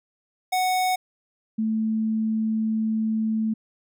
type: tone pair in turn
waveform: square / sine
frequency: 740 / 220 Hz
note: F#5 / A3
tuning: 0 / 0 cents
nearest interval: octave + major sixth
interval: 2100 cents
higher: first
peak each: -21 dBFS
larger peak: neither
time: 0.52-0.96 / 1.58-3.54 s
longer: second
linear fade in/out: 10 ms
effects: none